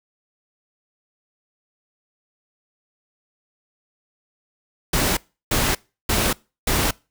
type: noise bursts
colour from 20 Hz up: pink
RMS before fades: -20 dBFS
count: 4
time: 4.93-6.91 s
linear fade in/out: 5 ms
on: 240 ms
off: 340 ms
effects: noise-tail reverb RT60 0.3 s tail -24 dB re dry